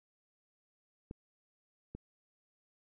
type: clicks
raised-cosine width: 3 ms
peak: -30 dBFS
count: 2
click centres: 1.111 / 1.95 s
effects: none